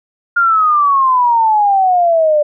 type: exponential sweep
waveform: sine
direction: down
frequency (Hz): 1417 to 587.3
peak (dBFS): -8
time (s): 0.36-2.43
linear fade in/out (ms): 10
effects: none